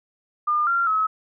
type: tone with pitch steps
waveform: sine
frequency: 1207 / 1380 / 1285 Hz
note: D6 / F6 / E6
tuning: +47 / -21 / -45 cents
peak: -18 dBFS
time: 0.47-1.07 s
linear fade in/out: 10 ms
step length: 200 ms
effects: none